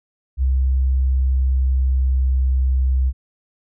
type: tone with pitch glide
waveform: sine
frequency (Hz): 65.41 to 64.92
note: C2 to C2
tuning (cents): 0 to -13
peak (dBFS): -14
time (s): 0.37-3.13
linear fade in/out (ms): 50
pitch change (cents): -13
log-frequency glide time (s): 0.95-2.48
effects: none